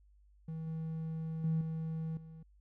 triangle tone with level steps, 160.6 Hz, E3, 45 cents flat, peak -36 / -34 / -26 / -33 / -46 dBFS, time 0.48-2.43 s, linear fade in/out 5 ms, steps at 0.67 / 1.44 / 1.61 / 2.17 s, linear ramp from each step 2 ms, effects tanh soft clip ceiling -25 dBFS + added 50 Hz sine -61 dBFS peak until 2.6 s

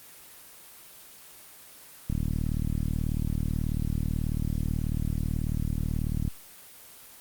click train, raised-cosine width 5 ms, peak -16 dBFS, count 161, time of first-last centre 2.1-6.278 s, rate 38.3 Hz, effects white hiss -49 dBFS RMS until 7.2 s + Opus 24 kbps

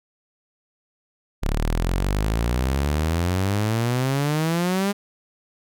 sawtooth exponential sweep, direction up, 34.67 to 204.6 Hz, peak -16 dBFS, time 1.42-4.93 s, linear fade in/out 20 ms, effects none

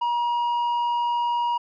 sine tone with tanh clipping, 954 Hz, A#5, 40 cents sharp, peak -22 dBFS, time 0.01-1.58 s, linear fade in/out 10 ms, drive 5 dB, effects none

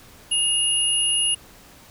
sine tone pair together, 2847 / 10131 Hz, F7 / D#9, +33 / +30 cents, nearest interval octave + minor seventh, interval 2197 cents, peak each -21 dBFS, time 0.31-1.35 s, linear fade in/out 10 ms, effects pink hiss -48 dBFS RMS until 1.9 s

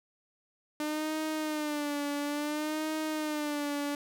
sawtooth tone with vibrato, 299.9 Hz, D4, 36 cents sharp, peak -27 dBFS, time 0.8-3.95 s, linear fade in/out 2 ms, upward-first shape sine, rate 0.58 Hz, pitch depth 71 cents each way, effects none

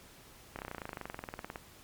slowing click train, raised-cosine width 0.5 ms, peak -24 dBFS, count 25, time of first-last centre 0.56-1.558 s, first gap 29 ms, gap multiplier 1.03, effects pink hiss -56 dBFS RMS until 1.83 s + MP3 96 kbps

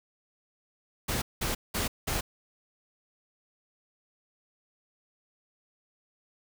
pink noise bursts, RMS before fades -30 dBFS, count 4, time 1.08-2.21 s, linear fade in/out 10 ms, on 140 ms, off 190 ms, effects none

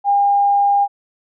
sine tone, 806 Hz, G5, 48 cents sharp, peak -11 dBFS, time 0.04-0.88 s, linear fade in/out 50 ms, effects none

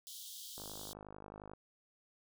pink high-pass noise, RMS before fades -49 dBFS, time 0.07-0.93 s, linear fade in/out 0 ms, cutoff 3100 Hz, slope 96 dB/octave
click train, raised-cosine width 1 ms, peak -35 dBFS, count 50, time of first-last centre 0.58-1.535 s, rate 51.3 Hz
effects none

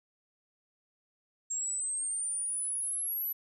sine exponential sweep, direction up, 7459 to 12000 Hz, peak -31 dBFS, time 1.5-3.33 s, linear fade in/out 10 ms, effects none

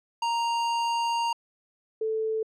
square / sine tone pair in turn, 932.3 / 440 Hz, A#5 / A4, 0 / 0 cents, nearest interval octave + minor second, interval 1300 cents, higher first, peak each -25 dBFS, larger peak neither, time 0.22-1.33 / 2.01-2.43 s, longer first, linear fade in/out 5 ms, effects low-pass 6000 Hz 12 dB/octave

